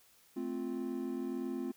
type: chord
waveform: triangle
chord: F major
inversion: first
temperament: equal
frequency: 220 / 261.6 / 349.2 Hz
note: A3 / C4 / F4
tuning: 0 / 0 / 0 cents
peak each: -40 / -36 / -38 dBFS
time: 0.36-1.72 s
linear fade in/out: 10 ms
effects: white hiss -65 dBFS RMS until 1.76 s